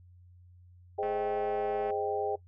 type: chord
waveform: sine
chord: Ab major seventh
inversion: none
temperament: equal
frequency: 415.3 / 523.3 / 622.3 / 784 Hz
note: Ab4 / C5 / Eb5 / G5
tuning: 0 / 0 / 0 / 0 cents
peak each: -32 / -38 / -37 / -33 dBFS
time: 0.98-2.36 s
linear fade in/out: 10 ms
type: click train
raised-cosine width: 0.5 ms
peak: -31 dBFS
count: 191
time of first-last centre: 1.03-1.906 s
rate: 217 Hz
effects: noise-tail reverb RT60 0.1 s tail -19 dB re dry + added 89 Hz sine -53 dBFS peak until 2.47 s